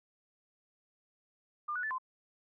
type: tone with pitch steps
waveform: sine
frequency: 1200 / 1472 / 1749 / 1034 Hz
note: D6 / F#6 / A6 / C6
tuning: +37 / -9 / -11 / -21 cents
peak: -33 dBFS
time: 1.68-1.984 s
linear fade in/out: 10 ms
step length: 76 ms
effects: none